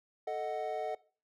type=chord; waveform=triangle; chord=D# diminished; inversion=second; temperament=equal; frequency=440 / 622.3 / 740 Hz; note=A4 / D#5 / F#5; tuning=0 / 0 / 0 cents; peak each=-37 / -36 / -35 dBFS; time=0.27-0.95 s; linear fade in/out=5 ms; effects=noise-tail reverb RT60 0.4 s tail -21 dB re dry

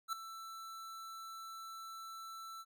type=tone with ADSR envelope; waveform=square; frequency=1330 Hz; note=E6; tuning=15 cents sharp; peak=-34 dBFS; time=0.08-2.65 s; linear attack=48 ms; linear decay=3 ms; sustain=-13 dB; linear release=44 ms; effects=none

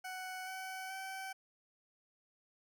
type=tone with pitch steps; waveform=20% pulse; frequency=744 / 755.3 / 766.7 Hz; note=F#5 / F#5 / G5; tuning=+9 / +35 / -39 cents; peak=-37 dBFS; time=0.04-1.33 s; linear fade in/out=10 ms; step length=430 ms; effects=none

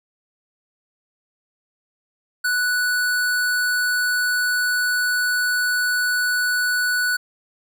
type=tone; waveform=square; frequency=1480 Hz; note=F#6; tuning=in tune; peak=-19 dBFS; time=2.44-7.17 s; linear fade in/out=10 ms; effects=none

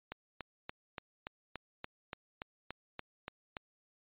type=click train; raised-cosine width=0.3 ms; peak=-24 dBFS; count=13; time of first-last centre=0.12-3.568 s; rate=3.48 Hz; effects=resampled to 8000 Hz

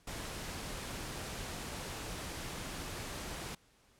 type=noise; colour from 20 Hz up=pink; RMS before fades=-42 dBFS; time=0.07-3.55 s; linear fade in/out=5 ms; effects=pink hiss -67 dBFS RMS until 3.99 s + low-pass 11000 Hz 12 dB/octave

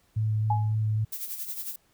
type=tone with vibrato; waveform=sine; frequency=108.4 Hz; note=A2; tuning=25 cents flat; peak=-23 dBFS; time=0.16-1.05 s; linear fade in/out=10 ms; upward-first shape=square; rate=3.7 Hz; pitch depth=9 cents each way
type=tone with exponential decay; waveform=sine; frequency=841 Hz; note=G#5; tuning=22 cents sharp; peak=-21 dBFS; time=0.5-0.75 s; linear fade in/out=5 ms; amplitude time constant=54 ms
type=noise with tremolo; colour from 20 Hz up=violet; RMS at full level=-33 dBFS; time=1.12-1.76 s; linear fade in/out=5 ms; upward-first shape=sine; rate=11 Hz; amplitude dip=60%
effects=pink hiss -66 dBFS RMS until 1.93 s

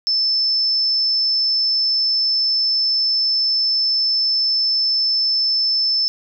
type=tone; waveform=sine; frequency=5274 Hz; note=E8; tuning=in tune; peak=-15 dBFS; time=0.07-6.08 s; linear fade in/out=0 ms; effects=none

